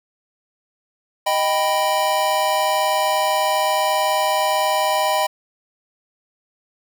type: chord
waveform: square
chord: Eb augmented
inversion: none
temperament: equal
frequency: 622.3 / 784 / 987.8 Hz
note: Eb5 / G5 / B5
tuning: 0 / 0 / 0 cents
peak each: -22 dBFS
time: 1.26-5.27 s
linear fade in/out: 10 ms
effects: none